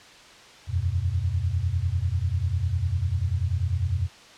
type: chord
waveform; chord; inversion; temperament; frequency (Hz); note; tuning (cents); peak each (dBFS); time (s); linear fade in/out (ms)
sine; E suspended second; none; equal; 82.41 / 92.5 / 123.47; E2 / F#2 / B2; 0 / 0 / 0; -27 / -25 / -30; 0.67-4.09; 50
effects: white hiss -48 dBFS RMS until 4.37 s + low-pass 5000 Hz 12 dB/octave